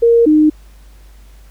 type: tone pair in turn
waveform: sine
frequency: 466.2 / 306.2 Hz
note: A#4 / D#4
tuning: 0 / -28 cents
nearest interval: perfect fifth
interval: 728 cents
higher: first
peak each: -6 dBFS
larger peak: neither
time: 0.02-0.26 / 0.26-0.5 s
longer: neither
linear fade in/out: 10 ms
effects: added 50 Hz sine -38 dBFS peak until 1.5 s + pink hiss -51 dBFS RMS until 1.5 s